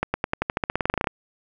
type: accelerating click train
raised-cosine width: 0.5 ms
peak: -7 dBFS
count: 18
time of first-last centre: 0.03-1.072 s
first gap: 110 ms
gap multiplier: 0.92
effects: none